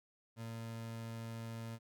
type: tone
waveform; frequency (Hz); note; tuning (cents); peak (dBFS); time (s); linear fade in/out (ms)
30% pulse; 114.2; A#2; -35; -40; 0.36-1.79; 50
effects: none